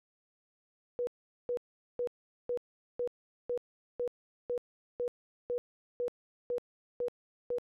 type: tone bursts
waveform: sine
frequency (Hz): 486.4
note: B4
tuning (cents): -26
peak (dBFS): -30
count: 14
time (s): 0.99-7.584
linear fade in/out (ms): 0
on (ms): 81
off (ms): 420
effects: none